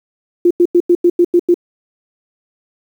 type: tone bursts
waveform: sine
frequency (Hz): 349.2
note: F4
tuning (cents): 0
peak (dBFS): -6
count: 8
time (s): 0.45-1.543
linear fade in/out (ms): 5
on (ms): 57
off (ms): 91
effects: 7-bit